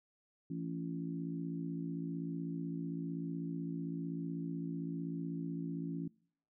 harmonic tone with a mistuned harmonic, 55.8 Hz, A1, 25 cents sharp, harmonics 3 / 4 / 5 / 6, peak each -40 / -48 / -41 / -49 dBFS, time 0.5-6.08 s, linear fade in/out 5 ms, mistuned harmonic 6, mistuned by +27 cents, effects noise-tail reverb RT60 0.6 s tail -25 dB re dry

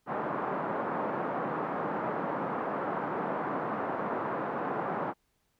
white band-pass noise, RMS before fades -33 dBFS, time 0.06-5.14 s, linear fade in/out 50 ms, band 150 to 1200 Hz, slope 24 dB/octave, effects pink hiss -75 dBFS RMS until 5.59 s

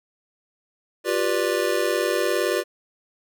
square chord, G dominant seventh, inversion third, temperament just, 352.8 / 392 / 490 / 588 Hz, F4 / G4 / B4 / D5, +18 / 0 / -14 / +2 cents, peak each -27 dBFS, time 1.04-2.64 s, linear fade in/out 50 ms, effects none

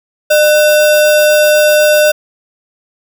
sine tone with sample-and-hold, 604 Hz, D5, 48 cents sharp, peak -5 dBFS, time 0.3-2.12 s, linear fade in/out 10 ms, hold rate 2100 Hz, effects none

